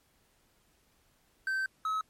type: tone pair in turn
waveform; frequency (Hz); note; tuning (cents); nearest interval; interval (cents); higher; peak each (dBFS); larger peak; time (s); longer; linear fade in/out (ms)
triangle; 1550 / 1284.7; G6 / E6; -20 / -45; minor third; 325; first; -27; neither; 1.47-1.66 / 1.85-2.01; first; 2
effects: pink hiss -69 dBFS RMS until 2.09 s + MP3 64 kbps